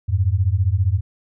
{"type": "beating tone pair", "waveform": "sine", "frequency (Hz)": [87.31, 102.31], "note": ["F2", "G#2"], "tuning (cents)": [0, -25], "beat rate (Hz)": 15, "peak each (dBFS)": -18, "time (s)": [0.08, 1.01], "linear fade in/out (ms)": 20, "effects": []}